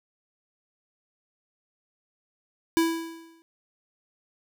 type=tone with exponential decay; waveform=square; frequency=329.6 Hz; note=E4; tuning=in tune; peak=-18 dBFS; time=2.77-3.42 s; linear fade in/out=0 ms; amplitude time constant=140 ms; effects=none